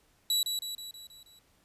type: tone with echo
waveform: sawtooth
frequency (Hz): 3923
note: B7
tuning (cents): -12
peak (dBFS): -22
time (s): 0.3-0.43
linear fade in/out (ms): 2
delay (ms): 160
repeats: 6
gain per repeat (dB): -5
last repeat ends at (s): 1.39
effects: pink hiss -67 dBFS RMS until 1.64 s + resampled to 32000 Hz